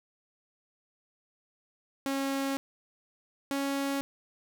sawtooth tone pair in turn, 273.2 / 277 Hz, C#4 / C#4, -25 / -1 cents, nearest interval unison, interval 24 cents, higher second, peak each -25 dBFS, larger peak neither, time 2.06-2.57 / 3.51-4.01 s, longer first, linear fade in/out 0 ms, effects none

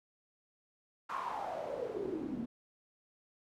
pink noise with band-pass filter sweep, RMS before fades -39 dBFS, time 1.09-2.46 s, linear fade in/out 10 ms, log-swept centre 1200 to 230 Hz, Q 6.9, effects none

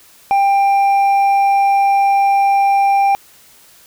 sine tone with hard clipping, 793 Hz, G5, 20 cents sharp, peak -11 dBFS, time 0.31-3.15 s, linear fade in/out 0 ms, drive 4 dB, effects white hiss -46 dBFS RMS until 3.86 s

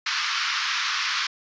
pink band-pass noise, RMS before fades -26 dBFS, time 0.06-1.27 s, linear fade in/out 5 ms, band 1100 to 5800 Hz, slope 48 dB/octave, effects resampled to 16000 Hz

